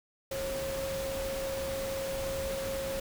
sine tone in noise, 541 Hz, C#5, 42 cents flat, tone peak -33 dBFS, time 0.31-3 s, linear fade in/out 5 ms, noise pink, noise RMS -39 dBFS, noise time 0.31-3 s, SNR +3 dB, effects none

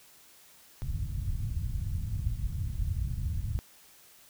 white low-pass noise, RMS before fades -32 dBFS, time 0.82-3.59 s, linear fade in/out 0 ms, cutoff 110 Hz, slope 24 dB/octave, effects white hiss -57 dBFS RMS until 4.29 s

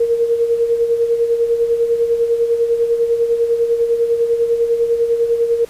sine tone with tremolo, 466.2 Hz, A#4, in tune, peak -10 dBFS, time 0-5.65 s, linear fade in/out 5 ms, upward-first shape sine, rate 10 Hz, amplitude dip 60%, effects pink hiss -43 dBFS RMS until 5.69 s + resampled to 32000 Hz

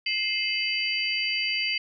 sine tone cluster, 2105 / 2597 / 2989 / 4685 Hz, C7 / E7 / F#7 / D8, +10 / -26 / +17 / -5 cents, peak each -30 dBFS, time 0.06-1.78 s, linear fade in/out 5 ms, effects none

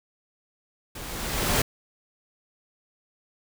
pink noise with level ramp, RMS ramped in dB -39 to -21 dBFS, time 0.95-1.62 s, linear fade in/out 5 ms, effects none

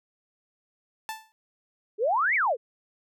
sawtooth tone with exponential decay, 880 Hz, A5, in tune, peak -25 dBFS, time 1.09-1.32 s, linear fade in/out 0 ms, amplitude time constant 50 ms
sine exponential two-way sweep, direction up then down, 392 to 2349 to 422 Hz, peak -21 dBFS, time 1.98-2.57 s, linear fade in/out 50 ms, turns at 2.35 s
effects none

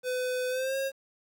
square tone with pitch glide, 504 to 540.2 Hz, B4 to C#5, +35 to -45 cents, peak -29 dBFS, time 0.03-0.92 s, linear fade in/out 50 ms, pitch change +120 cents, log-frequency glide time 0.49-0.76 s, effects 10-bit

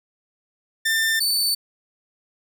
sawtooth tone pair in turn, 1792 / 4516 Hz, A6 / C#8, +31 / +31 cents, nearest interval octave + major third, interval 1600 cents, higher second, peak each -15 / -16 dBFS, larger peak first, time 0.85-1.2 / 1.2-1.55 s, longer neither, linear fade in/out 10 ms, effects none

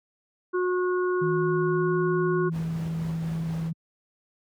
harmonic tone, 363.1 Hz, F#4, 33 cents flat, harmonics 1 / 3 / 4, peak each -23 / -32 / -34 dBFS, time 0.53-2.5 s, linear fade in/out 20 ms
sine tone with pitch glide, 159.3 to 163.4 Hz, D#3 to E3, +41 to -15 cents, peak -26 dBFS, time 1.21-3.73 s, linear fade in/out 10 ms, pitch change +44 cents, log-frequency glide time 1.73-1.92 s
brown noise with tremolo, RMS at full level -34 dBFS, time 2.51-3.72 s, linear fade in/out 50 ms, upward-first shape sine, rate 4.1 Hz, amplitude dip 25%
effects high-pass 100 Hz 12 dB/octave

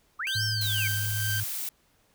sine linear two-way sweep, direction up then down, 1095 to 5580 to 2129 Hz, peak -29 dBFS, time 0.19-0.88 s, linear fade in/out 10 ms, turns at 0.44 s
sawtooth tone with tremolo, 1562 Hz, G6, 7 cents flat, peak -25 dBFS, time 0.27-1.4 s, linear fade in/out 0 ms, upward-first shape triangle, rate 2.1 Hz, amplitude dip 65%
sine tone with pitch glide, 108.2 to 105.3 Hz, A2 to G#2, -29 to +24 cents, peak -29 dBFS, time 0.35-1.44 s, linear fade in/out 10 ms, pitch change -47 cents, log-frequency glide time 0.56-0.67 s
blue noise, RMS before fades -33 dBFS, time 0.61-1.69 s, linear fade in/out 2 ms
effects pink hiss -66 dBFS RMS until 2.14 s

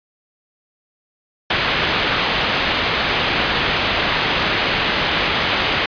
white low-pass noise, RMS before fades -19 dBFS, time 1.5-5.86 s, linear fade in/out 5 ms, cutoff 3500 Hz, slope 24 dB/octave, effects resampled to 11025 Hz

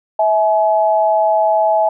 sine tone pair together, 649.5 / 849 Hz, E5 / G#5, -26 / +38 cents, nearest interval perfect fourth, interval 464 cents, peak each -13 / -14 dBFS, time 0.19-1.89 s, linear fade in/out 5 ms, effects none

